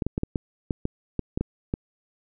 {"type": "clicks", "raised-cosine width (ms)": 3, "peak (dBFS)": -12, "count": 11, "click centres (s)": [0.022, 0.066, 0.179, 0.234, 0.358, 0.708, 0.854, 1.193, 1.375, 1.41, 1.739], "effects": []}